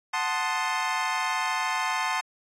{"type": "chord", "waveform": "25% pulse", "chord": "F# diminished seventh", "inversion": "none", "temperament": "equal", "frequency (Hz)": [740, 880, 1046.5, 1244.5], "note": ["F#5", "A5", "C6", "Eb6"], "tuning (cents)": [0, 0, 0, 0], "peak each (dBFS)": [-29, -26, -25, -31], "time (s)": [0.13, 2.21], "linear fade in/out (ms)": 10, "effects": ["low-pass 7000 Hz 12 dB/octave", "AAC 48 kbps"]}